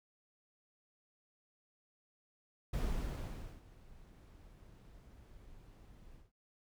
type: noise with ADSR envelope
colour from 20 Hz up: brown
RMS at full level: -35 dBFS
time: 2.73-6.32 s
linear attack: 9 ms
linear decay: 870 ms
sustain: -22 dB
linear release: 170 ms
effects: none